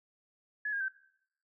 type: tone with pitch steps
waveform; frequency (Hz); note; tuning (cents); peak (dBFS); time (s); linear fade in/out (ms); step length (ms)
sine; 1700 / 1623.2 / 1549.9; G#6 / G#6 / G6; +40 / -40 / -20; -31; 0.65-0.884; 5; 78
effects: noise-tail reverb RT60 0.7 s tail -20 dB re dry